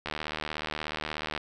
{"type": "click train", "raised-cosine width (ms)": 0.3, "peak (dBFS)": -16, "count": 102, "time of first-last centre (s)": [0.06, 1.377], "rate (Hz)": 76.7, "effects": []}